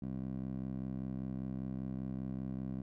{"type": "tone with band-pass filter", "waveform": "15% pulse", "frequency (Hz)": 65.1, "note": "C2", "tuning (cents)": -8, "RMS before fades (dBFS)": -40, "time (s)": [0.02, 2.82], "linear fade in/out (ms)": 5, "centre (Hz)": 210, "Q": 1.4, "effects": []}